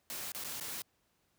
white noise with dropouts, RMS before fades -41 dBFS, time 0.1-0.82 s, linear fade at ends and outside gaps 0 ms, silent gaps 0.319-0.348 / 0.439-0.446 / 0.599-0.609 s, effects pink hiss -75 dBFS RMS until 1.38 s + high-pass 60 Hz 12 dB/octave

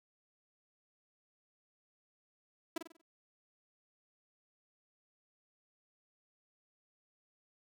sawtooth tone with echo, 329.6 Hz, E4, in tune, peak -30 dBFS, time 2.76-2.78 s, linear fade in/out 5 ms, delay 47 ms, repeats 5, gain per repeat -7 dB, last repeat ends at 3.015 s, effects none

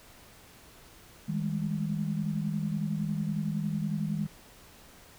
sine tone cluster, 158.5 / 202.1 / 213 Hz, D#3 / G#3 / G#3, +32 / -47 / +44 cents, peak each -31 / -32 / -38 dBFS, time 1.28-4.27 s, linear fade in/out 10 ms, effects pink hiss -54 dBFS RMS until 5.18 s

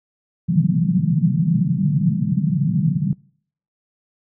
white band-pass noise, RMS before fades -18 dBFS, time 0.48-3.13 s, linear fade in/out 2 ms, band 140 to 180 Hz, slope 48 dB/octave, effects noise-tail reverb RT60 0.6 s tail -25 dB re dry

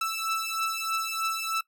sawtooth beating tone pair, 1318.5 / 1321.7 Hz, E6 / E6, 0 / +4 cents, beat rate 3.2 Hz, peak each -27 dBFS, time 0.01-1.61 s, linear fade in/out 5 ms, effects noise-tail reverb RT60 0.1 s tail -19 dB re dry

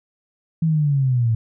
sine linear sweep, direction down, 164.81 to 110 Hz, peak -15 dBFS, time 0.62-1.35 s, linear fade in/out 5 ms, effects none

